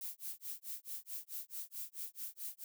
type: noise with tremolo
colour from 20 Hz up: violet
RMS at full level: -42 dBFS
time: 0.01-2.64 s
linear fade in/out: 2 ms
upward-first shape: sine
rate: 4.6 Hz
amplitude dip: 100%
effects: none